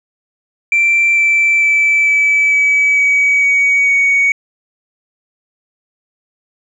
sine tone with pitch steps, 2349 / 2333 / 2317 / 2301 / 2285 / 2269 / 2253 / 2238 Hz, D7 / D7 / D7 / D7 / D7 / C#7 / C#7 / C#7, 0 / -12 / -24 / -36 / -48 / +40 / +28 / +16 cents, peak -7 dBFS, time 0.72-4.32 s, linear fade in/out 2 ms, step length 450 ms, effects tanh soft clip ceiling -6 dBFS

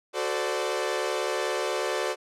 sawtooth chord, D dominant seventh, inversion first, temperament equal with one note detuned, 370 / 440 / 516.3 / 587.3 Hz, F#4 / A4 / C5 / D5, 0 / 0 / -23 / 0 cents, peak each -28 dBFS, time 0.13-2.16 s, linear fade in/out 50 ms, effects low-pass 9000 Hz 12 dB/octave

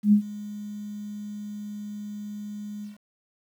sine tone with ADSR envelope, 207.7 Hz, G#3, in tune, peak -12 dBFS, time 0.03-2.98 s, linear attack 94 ms, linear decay 93 ms, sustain -21 dB, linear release 140 ms, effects 9-bit

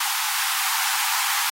pink high-pass noise, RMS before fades -24 dBFS, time 0-1.5 s, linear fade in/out 5 ms, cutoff 780 Hz, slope 96 dB/octave, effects AAC 48 kbps

